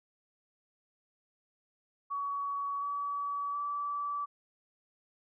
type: tone with pitch steps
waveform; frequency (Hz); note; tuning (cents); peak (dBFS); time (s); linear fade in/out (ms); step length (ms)
sine; 1128 / 1141.8 / 1155.7; C#6 / D6 / D6; +30 / -49 / -28; -32; 2.1-4.26; 20; 720
effects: none